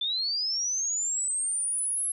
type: linear sweep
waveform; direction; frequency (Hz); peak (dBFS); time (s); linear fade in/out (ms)
sine; up; 3499 to 11080; -26; 0.01-2.12; 5
effects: none